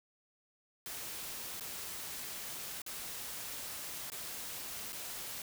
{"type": "noise with dropouts", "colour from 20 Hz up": "white", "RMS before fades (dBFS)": -43, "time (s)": [0.86, 5.42], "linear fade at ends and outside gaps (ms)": 1, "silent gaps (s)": [[1.598, 1.608], [2.818, 2.863], [4.101, 4.119], [4.924, 4.929]], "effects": []}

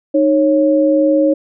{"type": "tone pair together", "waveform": "sine", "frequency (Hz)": [307.9, 550], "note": ["D#4", "C#5"], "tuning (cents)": [-18, -14], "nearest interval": "minor seventh", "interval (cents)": 1004, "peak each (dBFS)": -12, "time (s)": [0.14, 1.34], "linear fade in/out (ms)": 10, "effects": []}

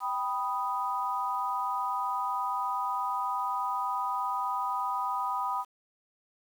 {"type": "chord", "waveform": "sine", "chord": "G augmented", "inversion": "none", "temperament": "equal", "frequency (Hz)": [784, 987.8, 1244.5], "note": ["G5", "B5", "D#6"], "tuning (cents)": [0, 0, 0], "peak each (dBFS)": [-35, -31, -33], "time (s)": [0, 5.65], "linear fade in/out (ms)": 50, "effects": ["9-bit"]}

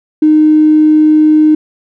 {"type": "tone with tanh clipping", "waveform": "triangle", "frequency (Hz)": 307.7, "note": "D#4", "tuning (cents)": -19, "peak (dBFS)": -3, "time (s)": [0.22, 1.55], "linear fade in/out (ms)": 5, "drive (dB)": 2, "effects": []}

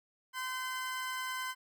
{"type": "tone pair together", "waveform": "30% pulse", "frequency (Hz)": [1027.8, 1537], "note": ["C6", "G6"], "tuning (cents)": [-31, -35], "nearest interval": "perfect fifth", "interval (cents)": 696, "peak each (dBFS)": [-35, -37], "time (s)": [0.33, 1.55], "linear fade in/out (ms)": 50, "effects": []}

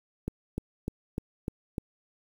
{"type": "click train", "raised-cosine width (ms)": 3, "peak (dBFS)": -18, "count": 6, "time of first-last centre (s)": [0.28, 1.782], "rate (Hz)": 3.33, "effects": ["8-bit"]}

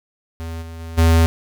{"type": "tone with level steps", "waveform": "square", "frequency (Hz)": 82.2, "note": "E2", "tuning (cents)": -4, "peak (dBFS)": [-27, -32, -30, -11], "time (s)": [0.4, 1.26], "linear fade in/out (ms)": 0, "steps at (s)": [0.61, 0.79, 0.97], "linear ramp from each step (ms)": 20, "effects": []}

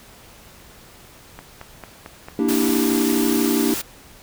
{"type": "click train", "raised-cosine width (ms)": 0.5, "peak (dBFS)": -20, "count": 8, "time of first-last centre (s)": [1.39, 2.956], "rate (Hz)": 4.47}
{"type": "chord", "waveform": "triangle", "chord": "E half-diminished seventh", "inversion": "second", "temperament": "equal with one note detuned", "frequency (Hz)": [233.1, 293.7, 325.8, 392], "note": ["Bb3", "D4", "E4", "G4"], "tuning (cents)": [0, 0, -20, 0], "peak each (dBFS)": [-20, -19, -22, -22], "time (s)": [2.39, 3.74], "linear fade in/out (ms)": 2}
{"type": "noise", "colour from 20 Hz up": "white", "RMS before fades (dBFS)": -27, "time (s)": [2.48, 3.82], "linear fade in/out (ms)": 10}
{"effects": ["pink hiss -46 dBFS RMS until 4.22 s"]}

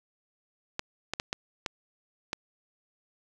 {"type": "clicks", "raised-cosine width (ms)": 0.2, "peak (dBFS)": -13, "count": 6, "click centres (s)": [0.794, 1.136, 1.199, 1.329, 1.662, 2.331], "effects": []}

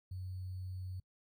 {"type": "tone with sample-and-hold", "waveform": "sine", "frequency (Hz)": 92.5, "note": "F#2", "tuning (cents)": 0, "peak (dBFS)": -40, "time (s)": [0.11, 1], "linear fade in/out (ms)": 5, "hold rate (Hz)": 4410, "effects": ["noise-tail reverb RT60 0.1 s tail -25 dB re dry"]}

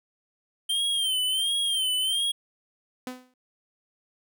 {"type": "tone with vibrato", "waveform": "square", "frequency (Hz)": 3146, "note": "G7", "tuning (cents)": 6, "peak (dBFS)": -24, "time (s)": [0.69, 2.32], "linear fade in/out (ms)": 10, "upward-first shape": "sine", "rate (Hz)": 1.4, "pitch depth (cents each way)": 84}
{"type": "tone with exponential decay", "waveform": "sawtooth", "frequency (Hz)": 253.1, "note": "B3", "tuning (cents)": 43, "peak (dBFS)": -26, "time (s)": [3.07, 3.34], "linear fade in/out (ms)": 2, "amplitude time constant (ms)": 58}
{"effects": []}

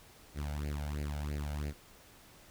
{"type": "tone with flanger", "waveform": "sawtooth", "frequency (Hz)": 73.42, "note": "D2", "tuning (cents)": 0, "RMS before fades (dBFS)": -37, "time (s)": [0.34, 1.74], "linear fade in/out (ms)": 50, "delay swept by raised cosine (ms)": [0.43, 1.4], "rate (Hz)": 3, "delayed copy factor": 0.9, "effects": ["pink hiss -58 dBFS RMS until 2.5 s"]}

